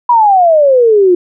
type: exponential sweep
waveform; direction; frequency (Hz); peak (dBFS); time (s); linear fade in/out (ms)
sine; down; 987.8 to 346.8; -4; 0.09-1.15; 5
effects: none